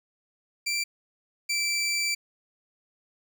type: tone pair in turn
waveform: 20% pulse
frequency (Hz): 2349 / 2333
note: D7 / D7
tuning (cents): 0 / -12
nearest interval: unison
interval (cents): 12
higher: first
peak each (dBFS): -21 / -20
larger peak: second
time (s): 0.66-0.84 / 1.49-2.15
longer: second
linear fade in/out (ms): 10
effects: none